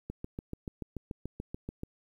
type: click train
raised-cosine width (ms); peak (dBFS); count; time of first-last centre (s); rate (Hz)
3; -24; 13; 0.1-1.834; 6.92
effects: 10-bit